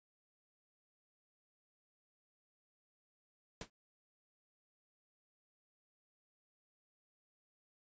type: noise with exponential decay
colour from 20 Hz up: pink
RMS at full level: -40 dBFS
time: 3.61-3.7 s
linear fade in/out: 2 ms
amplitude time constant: 18 ms
effects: resampled to 16000 Hz